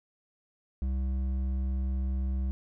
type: tone with hard clipping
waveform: sine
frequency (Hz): 65.41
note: C2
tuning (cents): 0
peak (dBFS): -29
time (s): 0.82-2.51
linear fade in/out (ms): 0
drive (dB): 7
effects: none